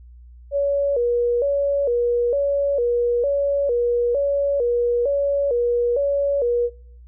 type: tone with vibrato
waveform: sine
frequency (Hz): 520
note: C5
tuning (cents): -11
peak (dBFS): -17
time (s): 0.51-6.7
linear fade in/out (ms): 50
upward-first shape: square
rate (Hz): 1.1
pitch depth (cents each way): 140
effects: noise-tail reverb RT60 0.6 s tail -24 dB re dry + added 60 Hz sine -41 dBFS peak until 7.07 s